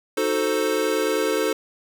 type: chord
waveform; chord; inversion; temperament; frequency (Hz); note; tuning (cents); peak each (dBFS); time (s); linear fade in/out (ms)
square; D# diminished seventh; none; equal; 311.1 / 370 / 440 / 523.3; D#4 / F#4 / A4 / C5; 0 / 0 / 0 / 0; -28 / -29 / -24 / -27; 0.17-1.53; 5
effects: none